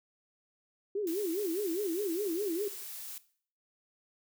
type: tone with vibrato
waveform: sine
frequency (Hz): 370.7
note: F#4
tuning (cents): +3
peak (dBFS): -30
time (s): 0.95-2.68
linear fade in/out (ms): 5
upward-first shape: sine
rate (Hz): 4.9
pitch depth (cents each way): 240
type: noise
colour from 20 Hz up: blue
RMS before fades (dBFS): -43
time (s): 1.07-3.18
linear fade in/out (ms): 2
effects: noise-tail reverb RT60 0.5 s tail -17 dB re dry